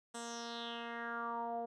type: tone with low-pass filter sweep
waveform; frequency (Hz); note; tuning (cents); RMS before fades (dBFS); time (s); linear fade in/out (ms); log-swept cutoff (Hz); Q
10% pulse; 234; A#3; +7; -42; 0.14-1.66; 10; 8500 to 600; 4.5
effects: none